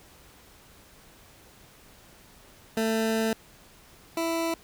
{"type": "tone pair in turn", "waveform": "20% pulse", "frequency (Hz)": [222.6, 330.8], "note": ["A3", "E4"], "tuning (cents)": [20, 6], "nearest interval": "perfect fifth", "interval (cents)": 686, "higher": "second", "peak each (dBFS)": [-19, -21], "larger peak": "first", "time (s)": [[2.77, 3.33], [4.17, 4.54]], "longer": "first", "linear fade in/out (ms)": 2, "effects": ["pink hiss -54 dBFS RMS until 4.63 s"]}